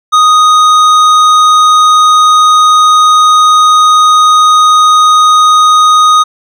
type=tone with hard clipping; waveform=triangle; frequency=1244.5 Hz; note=D#6; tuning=in tune; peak=-4 dBFS; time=0.12-6.24 s; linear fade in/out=20 ms; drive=14 dB; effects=none